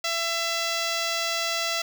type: tone with notch filter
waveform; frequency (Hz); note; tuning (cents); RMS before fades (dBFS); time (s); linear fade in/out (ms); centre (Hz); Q
5% pulse; 670; E5; +28; -27; 0.04-1.82; 5; 8800; 1.2
effects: 9-bit